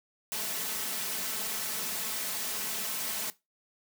white noise with comb filter, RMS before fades -34 dBFS, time 0.32-3.3 s, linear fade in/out 0 ms, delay 4.6 ms, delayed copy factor +0.65, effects noise-tail reverb RT60 0.2 s tail -17 dB re dry + high-pass 100 Hz 12 dB/octave

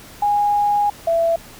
sine tone pair in turn, 823 / 667.3 Hz, G#5 / E5, -16 / +21 cents, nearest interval major third, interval 363 cents, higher first, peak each -14 dBFS, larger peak neither, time 0.22-0.9 / 1.07-1.36 s, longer first, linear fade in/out 5 ms, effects pink hiss -41 dBFS RMS until 1.59 s

